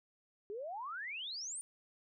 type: exponential sweep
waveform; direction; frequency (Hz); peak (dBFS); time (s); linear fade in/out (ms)
sine; up; 392 to 9397; -40; 0.5-1.61; 0
effects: none